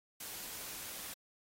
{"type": "noise", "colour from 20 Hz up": "white", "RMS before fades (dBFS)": -45, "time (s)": [0.2, 1.14], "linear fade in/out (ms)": 5, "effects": ["AAC 48 kbps"]}